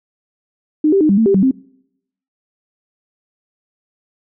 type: tone with pitch steps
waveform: sine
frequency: 305.6 / 391.7 / 307.5 / 198.2 / 224.3 / 393.5 / 191.4 / 263.4 Hz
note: D#4 / G4 / D#4 / G3 / A3 / G4 / G3 / C4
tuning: -31 / -1 / -20 / +19 / +34 / +7 / -41 / +12 cents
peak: -9 dBFS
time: 0.84-1.512 s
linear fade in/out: 5 ms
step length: 84 ms
effects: noise-tail reverb RT60 0.8 s tail -25 dB re dry